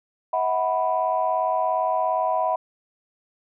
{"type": "chord", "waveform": "sine", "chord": "E suspended second", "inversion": "none", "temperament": "equal with one note detuned", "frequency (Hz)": [642.7, 740, 987.8], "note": ["E5", "F#5", "B5"], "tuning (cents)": [-44, 0, 0], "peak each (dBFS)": -24, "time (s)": [0.33, 2.56], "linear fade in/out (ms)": 5, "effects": ["tanh soft clip ceiling -10 dBFS"]}